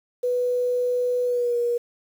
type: tone with pitch glide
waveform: sine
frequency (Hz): 493.9 to 477.6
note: B4 to A#4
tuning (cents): 0 to +42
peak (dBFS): -20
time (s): 0.23-1.78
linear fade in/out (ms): 10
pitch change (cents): -58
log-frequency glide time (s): 1.24-1.57
effects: 8-bit